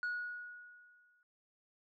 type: tone with exponential decay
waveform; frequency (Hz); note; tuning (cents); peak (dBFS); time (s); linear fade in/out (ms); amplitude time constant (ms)
sine; 1456; F#6; -28; -31; 0.03-1.23; 1; 260
effects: tanh soft clip ceiling -33 dBFS